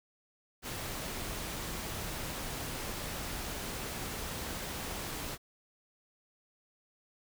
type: noise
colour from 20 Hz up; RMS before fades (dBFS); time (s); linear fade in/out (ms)
pink; -39; 0.62-5.38; 50
effects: none